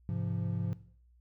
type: chord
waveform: triangle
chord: F minor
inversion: first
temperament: equal with one note detuned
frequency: 103.83 / 130.81 / 171.71 Hz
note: Ab2 / C3 / F3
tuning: 0 / 0 / -29 cents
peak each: -33 / -35 / -34 dBFS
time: 0.09-0.73 s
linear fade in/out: 0 ms
effects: noise-tail reverb RT60 0.6 s tail -18 dB re dry + added 60 Hz sine -60 dBFS peak until 1.2 s